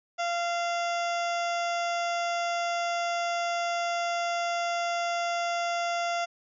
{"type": "harmonic tone", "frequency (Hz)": 690, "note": "F5", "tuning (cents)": -21, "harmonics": [1, 2, 3, 4, 5, 7, 8, 9, 10], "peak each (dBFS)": [-28, -34, -38, -40, -42, -45, -46, -47, -48], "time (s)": [0.18, 6.26], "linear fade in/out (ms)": 20, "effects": []}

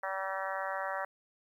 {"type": "harmonic tone with a mistuned harmonic", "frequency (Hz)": 192.1, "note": "G3", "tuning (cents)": -35, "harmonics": [3, 4, 5, 6, 7, 8, 9, 10], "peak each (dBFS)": [-39, -40, -41, -42, -42, -43, -44, -44], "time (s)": [0.03, 1.05], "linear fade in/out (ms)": 5, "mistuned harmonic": 10, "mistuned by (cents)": -17, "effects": ["11-bit"]}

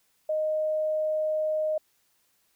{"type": "tone", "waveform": "sine", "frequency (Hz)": 620, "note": "D#5", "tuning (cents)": -6, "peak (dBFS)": -24, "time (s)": [0.29, 1.78], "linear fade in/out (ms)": 5, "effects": ["white hiss -69 dBFS RMS until 2.55 s"]}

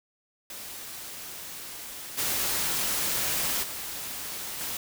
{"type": "noise with level steps", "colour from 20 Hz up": "white", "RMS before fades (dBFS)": [-40, -28, -36, -33], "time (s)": [0.5, 4.77], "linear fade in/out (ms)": 2, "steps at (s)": [2.17, 3.62, 4.59], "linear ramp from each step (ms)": 20, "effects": []}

